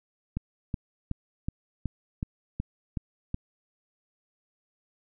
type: click train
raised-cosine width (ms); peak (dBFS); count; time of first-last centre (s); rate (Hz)
5; -17; 9; 0.37-3.344; 2.69
effects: none